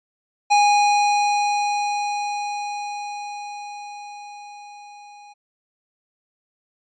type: tone with level ramp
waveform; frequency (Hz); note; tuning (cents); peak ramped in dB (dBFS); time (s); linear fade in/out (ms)
square; 823; G#5; -16; -13 to -43; 0.5-5.34; 20
effects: resampled to 16000 Hz